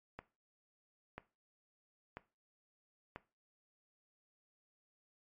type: click train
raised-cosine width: 0.5 ms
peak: -29 dBFS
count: 4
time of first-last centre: 0.19-3.16 s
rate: 1.01 Hz
effects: noise-tail reverb RT60 0.3 s tail -17 dB re dry + MP3 32 kbps